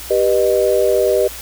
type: chord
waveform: sine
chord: G augmented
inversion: none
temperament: just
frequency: 392 / 490 / 612.5 Hz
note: G4 / B4 / D#5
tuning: 0 / -14 / -27 cents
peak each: -16 dBFS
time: 0.1-1.28 s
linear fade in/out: 10 ms
effects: added 60 Hz sine -37 dBFS peak until 1.41 s + white hiss -32 dBFS RMS until 1.41 s